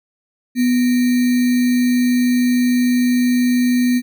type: tone with sample-and-hold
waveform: sine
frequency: 246.9 Hz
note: B3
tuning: in tune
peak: -12 dBFS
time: 0.55-4.02 s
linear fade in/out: 50 ms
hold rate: 2100 Hz
effects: none